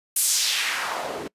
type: noise with band-pass filter sweep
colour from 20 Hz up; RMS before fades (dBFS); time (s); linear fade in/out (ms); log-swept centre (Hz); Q
white; -25; 0.16-1.28; 5; 11000 to 290; 1.6
effects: noise-tail reverb RT60 0.1 s tail -24 dB re dry + resampled to 32000 Hz